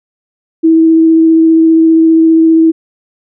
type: tone with vibrato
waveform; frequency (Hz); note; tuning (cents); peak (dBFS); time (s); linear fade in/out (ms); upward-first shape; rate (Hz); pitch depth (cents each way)
sine; 324.2; E4; -29; -3; 0.63-2.72; 20; triangle; 15; 12
effects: none